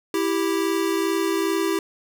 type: tone pair together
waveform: square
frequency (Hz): 329.6 / 392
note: E4 / G4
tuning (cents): 0 / 0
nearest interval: minor third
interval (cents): 300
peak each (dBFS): -24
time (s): 0.14-1.79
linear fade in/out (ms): 2
effects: none